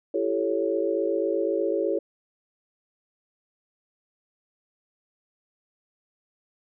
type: chord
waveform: sine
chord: A dominant seventh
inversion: second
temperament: equal with one note detuned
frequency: 336.4 / 392 / 440 / 554.4 Hz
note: E4 / G4 / A4 / C#5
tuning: +35 / 0 / 0 / 0 cents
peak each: -28 dBFS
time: 0.14-1.99 s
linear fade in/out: 5 ms
effects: none